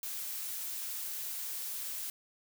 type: noise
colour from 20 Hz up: blue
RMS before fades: -39 dBFS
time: 0.03-2.1 s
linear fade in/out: 2 ms
effects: none